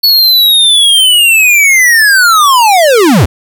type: linear sweep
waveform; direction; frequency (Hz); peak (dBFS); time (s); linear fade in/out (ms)
square; down; 4435 to 63.7; -4; 0.03-3.26; 10
effects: 7-bit